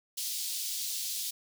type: high-pass noise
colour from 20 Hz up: pink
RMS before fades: -35 dBFS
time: 0.17-1.31 s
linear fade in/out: 10 ms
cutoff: 3700 Hz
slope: 24 dB/octave
effects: none